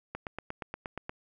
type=click train; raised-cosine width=0.5 ms; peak=-21 dBFS; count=9; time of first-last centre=0.15-1.095 s; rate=8.47 Hz; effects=none